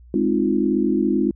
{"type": "chord", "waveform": "sine", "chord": "F minor seventh", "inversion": "first", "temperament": "equal", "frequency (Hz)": [207.7, 261.6, 311.1, 349.2], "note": ["Ab3", "C4", "Eb4", "F4"], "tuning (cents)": [0, 0, 0, 0], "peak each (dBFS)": -22, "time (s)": [0.14, 1.31], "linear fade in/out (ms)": 2, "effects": ["added 60 Hz sine -43 dBFS peak until 1.35 s"]}